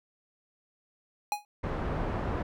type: tone with exponential decay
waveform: square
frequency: 830 Hz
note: G#5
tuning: 1 cent flat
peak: -24 dBFS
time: 1.32-1.45 s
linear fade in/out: 1 ms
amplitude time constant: 27 ms
type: low-pass noise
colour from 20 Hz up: pink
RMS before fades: -32 dBFS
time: 1.63-2.43 s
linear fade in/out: 10 ms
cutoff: 1200 Hz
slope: 12 dB/octave
effects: none